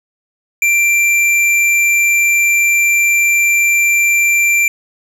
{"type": "tone", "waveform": "square", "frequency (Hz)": 2359, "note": "D7", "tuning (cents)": 7, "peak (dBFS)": -10, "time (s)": [0.62, 4.68], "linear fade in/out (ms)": 2, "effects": ["low-pass 12000 Hz 12 dB/octave", "7-bit"]}